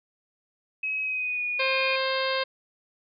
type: tone with pitch glide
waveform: sine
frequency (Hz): 2552 to 2455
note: D#7 to D#7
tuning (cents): +43 to -24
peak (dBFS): -26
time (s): 0.83-1.96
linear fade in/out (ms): 5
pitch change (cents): -67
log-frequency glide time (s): 1.01-1.44
type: harmonic tone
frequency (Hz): 529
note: C5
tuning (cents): +19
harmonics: 1 / 2 / 3 / 4 / 5 / 6 / 7 / 8 / 9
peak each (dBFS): -28 / -31 / -33 / -34 / -35 / -36 / -36 / -37 / -38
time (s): 1.59-2.44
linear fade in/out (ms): 10
effects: none